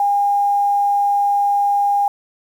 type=tone with quantisation; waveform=sine; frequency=810 Hz; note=G#5; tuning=43 cents flat; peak=-13 dBFS; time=0-2.08 s; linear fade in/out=2 ms; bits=7; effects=none